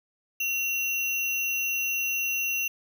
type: tone with sample-and-hold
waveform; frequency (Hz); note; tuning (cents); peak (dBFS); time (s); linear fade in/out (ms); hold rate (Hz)
sine; 2744; F7; -31; -25; 0.4-2.68; 5; 8820
effects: none